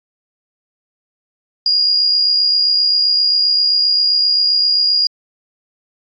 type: tone with amplitude modulation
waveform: sine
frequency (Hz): 4853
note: D#8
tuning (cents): -44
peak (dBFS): -9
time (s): 1.66-5.07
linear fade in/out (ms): 2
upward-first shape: sine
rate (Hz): 67.6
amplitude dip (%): 40
effects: AAC 64 kbps